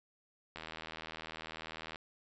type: click train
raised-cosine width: 0.3 ms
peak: -27 dBFS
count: 113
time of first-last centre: 0.56-1.958 s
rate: 80.1 Hz
effects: resampled to 16000 Hz